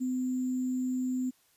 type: tone with sample-and-hold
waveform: sine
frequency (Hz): 254.5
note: C4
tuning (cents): -48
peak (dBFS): -28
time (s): 0-1.31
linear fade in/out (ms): 20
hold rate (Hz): 7350
effects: white hiss -67 dBFS RMS until 1.56 s + resampled to 32000 Hz